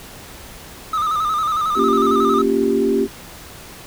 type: tone with vibrato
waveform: triangle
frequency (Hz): 1244.5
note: D#6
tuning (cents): 0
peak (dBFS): -15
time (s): 0.93-2.42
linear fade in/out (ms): 5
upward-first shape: square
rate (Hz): 11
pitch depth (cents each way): 57
type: chord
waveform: sine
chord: G half-diminished seventh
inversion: first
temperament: equal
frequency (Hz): 233.1 / 277.2 / 349.2 / 392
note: Bb3 / Db4 / F4 / G4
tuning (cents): 0 / 0 / 0 / 0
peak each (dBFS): -21 / -21 / -23 / -17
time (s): 1.75-3.08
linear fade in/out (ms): 50
effects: pink hiss -38 dBFS RMS until 3.86 s